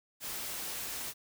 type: noise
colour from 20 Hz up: white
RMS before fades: -39 dBFS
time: 0.2-1.14 s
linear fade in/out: 50 ms
effects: none